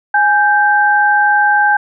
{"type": "tone pair together", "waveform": "sine", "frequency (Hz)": [830, 1566.8], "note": ["G#5", "G6"], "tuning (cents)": [-1, -1], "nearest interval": "major seventh", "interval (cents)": 1100, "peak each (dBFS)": -11, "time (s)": [0.14, 1.77], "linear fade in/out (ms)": 5, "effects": []}